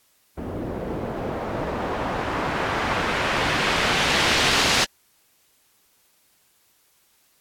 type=noise with low-pass filter sweep; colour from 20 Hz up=white; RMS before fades=-24 dBFS; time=0.37-4.85 s; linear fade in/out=10 ms; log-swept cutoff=370 to 4700 Hz; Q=0.86; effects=white hiss -62 dBFS RMS until 7.4 s + AAC 64 kbps